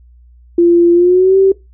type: tone with pitch glide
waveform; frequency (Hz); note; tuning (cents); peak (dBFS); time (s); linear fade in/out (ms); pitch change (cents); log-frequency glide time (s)
sine; 344 to 386.1; F4 to G4; -26 to -26; -5; 0.58-1.52; 5; +200; 0.93-1.37
effects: noise-tail reverb RT60 0.2 s tail -20 dB re dry + added 60 Hz sine -40 dBFS peak until 1.73 s